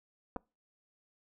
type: clicks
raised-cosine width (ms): 1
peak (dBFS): -24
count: 2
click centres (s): 0.362 / 0.366
effects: noise-tail reverb RT60 0.3 s tail -26 dB re dry